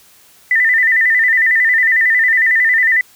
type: tone with vibrato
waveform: sine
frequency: 1900 Hz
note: A#6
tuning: 33 cents sharp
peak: -9 dBFS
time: 0.51-3.01 s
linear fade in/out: 2 ms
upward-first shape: square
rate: 11 Hz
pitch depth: 84 cents each way
effects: white hiss -47 dBFS RMS until 3.15 s